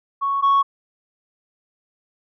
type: tone pair in turn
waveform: sine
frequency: 1108.7 / 1108.7 Hz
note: C#6 / C#6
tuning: 0 / 0 cents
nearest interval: unison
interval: 0 cents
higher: neither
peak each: -18 / -11 dBFS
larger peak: second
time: 0.21-0.42 / 0.42-0.63 s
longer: neither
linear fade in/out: 20 ms
effects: tanh soft clip ceiling -11 dBFS